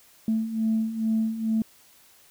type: beating tone pair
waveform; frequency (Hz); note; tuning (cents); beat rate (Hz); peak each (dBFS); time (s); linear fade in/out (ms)
sine; 220 / 222.3; A3 / A3; 0 / +18; 2.3; -28 / -23; 0.28-1.62; 2
effects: tanh soft clip ceiling -16 dBFS + white hiss -56 dBFS RMS until 2.3 s